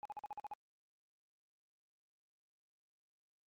sine tone bursts, 834 Hz, G#5, 7 cents sharp, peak -40 dBFS, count 8, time 0.03-0.536 s, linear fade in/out 0 ms, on 23 ms, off 46 ms, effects tanh soft clip ceiling -39 dBFS + Opus 48 kbps

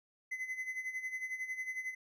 triangle tone with tremolo, 2035 Hz, C7, 49 cents flat, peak -33 dBFS, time 0.31-1.95 s, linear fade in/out 10 ms, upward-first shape sine, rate 11 Hz, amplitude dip 70%, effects none

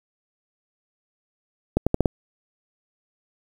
accelerating click train, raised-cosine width 2 ms, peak -5 dBFS, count 5, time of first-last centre 1.77-2.058 s, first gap 96 ms, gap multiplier 0.81, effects 7-bit

